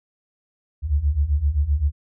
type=beating tone pair; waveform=sine; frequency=68.2 / 75.9 Hz; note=C#2 / D#2; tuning=-28 / -42 cents; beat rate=7.7 Hz; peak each=-22 / -19 dBFS; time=0.82-1.92 s; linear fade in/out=50 ms; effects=none